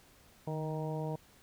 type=harmonic tone with a mistuned harmonic; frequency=156.6 Hz; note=D#3; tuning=11 cents sharp; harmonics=1 / 2 / 3 / 4 / 5 / 6; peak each=-36 / -44 / -41 / -43 / -47 / -46 dBFS; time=0.47-1.16 s; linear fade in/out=5 ms; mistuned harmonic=1; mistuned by=-34 cents; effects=pink hiss -62 dBFS RMS until 1.42 s